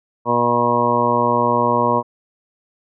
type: harmonic tone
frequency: 120 Hz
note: B2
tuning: 49 cents flat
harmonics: 1 / 2 / 3 / 4 / 5 / 6 / 7 / 8 / 9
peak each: -27 / -23 / -26 / -22 / -22 / -29 / -29 / -18 / -21 dBFS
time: 0.25-2.03 s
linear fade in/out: 50 ms
effects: none